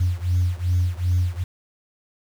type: beating tone pair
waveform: sine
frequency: 88.1 / 90.7 Hz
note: F2 / F#2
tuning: +16 / -34 cents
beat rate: 2.6 Hz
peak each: -20 / -21 dBFS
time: 0-1.44 s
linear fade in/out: 10 ms
effects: tanh soft clip ceiling -13 dBFS + 7-bit